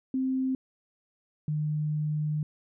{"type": "tone pair in turn", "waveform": "sine", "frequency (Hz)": [261.6, 151.63], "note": ["C4", "D#3"], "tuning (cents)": [0, -44], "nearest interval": "major sixth", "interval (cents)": 944, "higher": "first", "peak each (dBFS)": [-25, -26], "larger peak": "first", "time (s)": [[0.14, 0.55], [1.48, 2.43]], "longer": "second", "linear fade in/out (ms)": 2, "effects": []}